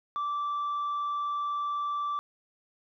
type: tone with tanh clipping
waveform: sine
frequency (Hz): 1166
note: D6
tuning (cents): -13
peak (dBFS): -29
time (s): 0.16-2.19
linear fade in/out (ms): 0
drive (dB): 1
effects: none